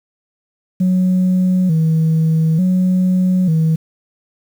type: tone with vibrato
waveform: sine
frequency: 171.7 Hz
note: F3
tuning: 29 cents flat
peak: -9 dBFS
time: 0.8-3.76 s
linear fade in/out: 10 ms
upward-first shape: square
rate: 0.56 Hz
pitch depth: 120 cents each way
effects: tanh soft clip ceiling -9 dBFS + 7-bit